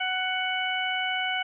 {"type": "harmonic tone", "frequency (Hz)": 744, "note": "F#5", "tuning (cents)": 9, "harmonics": [1, 2, 3, 4], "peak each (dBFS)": [-31, -31, -31, -31], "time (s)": [0, 1.43], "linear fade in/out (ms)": 10, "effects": []}